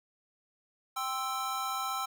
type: chord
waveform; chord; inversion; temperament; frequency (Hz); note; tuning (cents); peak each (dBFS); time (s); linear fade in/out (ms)
square; C major; second; equal; 784 / 1046.5 / 1318.5; G5 / C6 / E6; 0 / 0 / 0; -38 / -40 / -35; 0.96-2.06; 10
effects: none